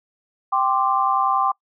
sine chord, G suspended fourth, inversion none, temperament just, 784 / 1045.3 / 1176 Hz, G5 / C6 / D6, 0 / -2 / +2 cents, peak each -21 dBFS, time 0.52-1.52 s, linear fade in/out 10 ms, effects noise-tail reverb RT60 0.1 s tail -24 dB re dry

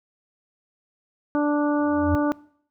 harmonic tone, 293.7 Hz, D4, in tune, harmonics 1 / 2 / 3 / 4 / 5, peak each -20 / -26 / -30 / -32 / -34 dBFS, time 1.35-2.32 s, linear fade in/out 0 ms
sine tone with exponential growth, 87.31 Hz, F2, in tune, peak -18 dBFS, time 1.78-2.15 s, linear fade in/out 0 ms, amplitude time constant 80 ms
effects noise-tail reverb RT60 0.6 s tail -22 dB re dry

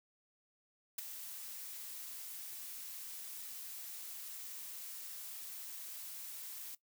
blue noise with ADSR envelope, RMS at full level -36 dBFS, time 0.98-6.75 s, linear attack 8 ms, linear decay 9 ms, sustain -11 dB, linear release 4 ms, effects noise-tail reverb RT60 0.1 s tail -17 dB re dry

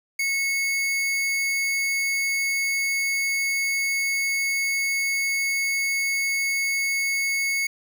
square tone pair together, 2193 / 4647 Hz, C#7 / D8, -19 / -19 cents, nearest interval octave + minor second, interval 1300 cents, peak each -23 / -33 dBFS, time 0.19-7.67 s, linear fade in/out 5 ms, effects none

